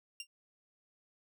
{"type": "tone with exponential decay", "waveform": "20% pulse", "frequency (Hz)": 2786, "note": "F7", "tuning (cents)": -5, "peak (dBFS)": -32, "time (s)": [0.2, 0.27], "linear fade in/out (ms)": 2, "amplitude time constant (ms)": 15, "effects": []}